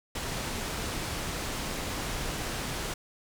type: low-pass noise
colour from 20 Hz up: pink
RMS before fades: -34 dBFS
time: 0.15-2.94 s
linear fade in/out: 5 ms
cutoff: 10000 Hz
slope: 12 dB/octave
effects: none